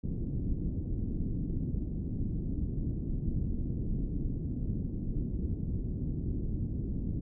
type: low-pass noise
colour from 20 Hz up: pink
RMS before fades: -33 dBFS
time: 0.03-7.21 s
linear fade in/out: 10 ms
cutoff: 290 Hz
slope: 24 dB/octave
effects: none